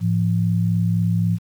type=tone pair together; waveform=sine; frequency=108.1 / 171.91 Hz; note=A2 / F3; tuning=-30 / -27 cents; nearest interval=minor sixth; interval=803 cents; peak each=-19 dBFS; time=0-1.39 s; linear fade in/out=50 ms; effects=8-bit